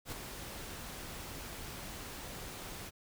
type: noise with ADSR envelope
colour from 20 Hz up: pink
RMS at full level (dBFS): -40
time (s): 0.05-2.91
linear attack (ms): 70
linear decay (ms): 11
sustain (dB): -5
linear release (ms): 33
effects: none